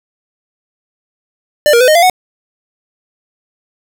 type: tone with pitch steps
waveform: square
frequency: 595 / 470.9 / 505 / 617 / 685 / 737 Hz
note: D5 / A#4 / B4 / D#5 / F5 / F#5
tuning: +22 / +18 / +39 / -15 / -34 / -7 cents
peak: -6 dBFS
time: 1.66-2.098 s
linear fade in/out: 0 ms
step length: 73 ms
effects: none